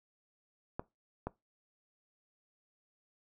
clicks, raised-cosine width 1 ms, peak -22 dBFS, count 2, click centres 0.795 / 1.27 s, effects noise-tail reverb RT60 0.2 s tail -20 dB re dry

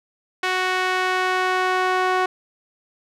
sawtooth tone with band-pass filter sweep, 370 Hz, F#4, in tune, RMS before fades -21 dBFS, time 0.43-2.26 s, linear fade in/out 5 ms, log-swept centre 2000 to 1100 Hz, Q 1, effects none

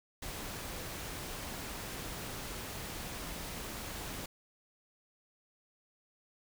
pink noise, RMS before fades -42 dBFS, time 0.22-4.26 s, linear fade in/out 5 ms, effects none

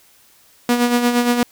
sawtooth tone with tremolo, 241.7 Hz, B3, 37 cents flat, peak -8 dBFS, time 0.69-1.43 s, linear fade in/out 2 ms, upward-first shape sine, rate 8.6 Hz, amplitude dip 55%, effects white hiss -52 dBFS RMS until 1.51 s

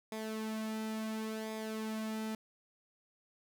sawtooth tone with flanger, 219 Hz, A3, 8 cents flat, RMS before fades -39 dBFS, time 0.12-2.35 s, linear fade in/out 2 ms, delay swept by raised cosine 0.69 to 2.79 ms, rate 0.71 Hz, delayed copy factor -0.6, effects none

